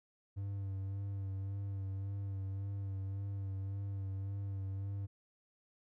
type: tone with vibrato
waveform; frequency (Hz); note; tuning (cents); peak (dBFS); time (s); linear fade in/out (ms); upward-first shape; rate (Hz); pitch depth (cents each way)
triangle; 98; G2; 0; -35; 0.36-5.07; 20; sine; 1.8; 29
effects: none